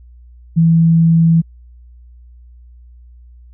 sine tone, 164.81 Hz, E3, in tune, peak -7 dBFS, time 0.56-1.42 s, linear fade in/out 20 ms, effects added 60 Hz sine -38 dBFS peak until 3.53 s

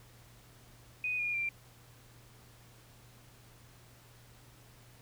sine tone with pitch steps, 2489 / 2428 / 2368 Hz, D#7 / D#7 / D7, 0 / -43 / +14 cents, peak -31 dBFS, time 1.04-1.49 s, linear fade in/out 2 ms, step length 150 ms, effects added 119 Hz sine -59 dBFS peak until 5.01 s + pink hiss -60 dBFS RMS until 5.01 s

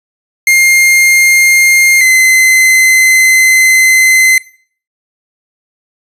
45% pulse tone pair in turn, 2120 / 2054 Hz, C7 / C7, +22 / -33 cents, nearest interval minor second, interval 55 cents, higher first, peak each -4 dBFS, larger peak neither, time 0.47-2.01 / 2.01-4.38 s, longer second, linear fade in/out 2 ms, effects noise-tail reverb RT60 0.5 s tail -21 dB re dry + resampled to 32000 Hz

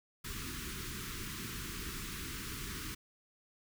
pink band-stop noise, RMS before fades -42 dBFS, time 0.24-2.95 s, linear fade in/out 10 ms, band 400 to 1100 Hz, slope 48 dB/octave, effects none

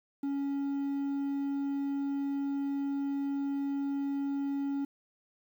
triangle tone, 279.1 Hz, C#4, 12 cents sharp, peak -28 dBFS, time 0.23-4.85 s, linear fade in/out 5 ms, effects 10-bit

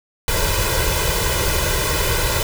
pink noise with comb filter, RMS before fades -19 dBFS, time 0.28-2.43 s, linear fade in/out 2 ms, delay 2 ms, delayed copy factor +0.9, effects none

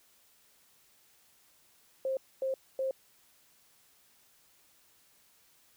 sine tone bursts, 530 Hz, C5, 22 cents sharp, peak -29 dBFS, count 3, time 2.05-2.91 s, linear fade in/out 2 ms, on 120 ms, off 250 ms, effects white hiss -65 dBFS RMS until 5.76 s

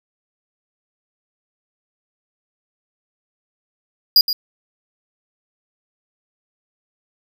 square tone with echo, 4864 Hz, D#8, 40 cents flat, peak -8 dBFS, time 4.16-4.21 s, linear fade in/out 2 ms, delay 120 ms, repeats 1, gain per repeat -10 dB, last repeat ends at 4.33 s, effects none

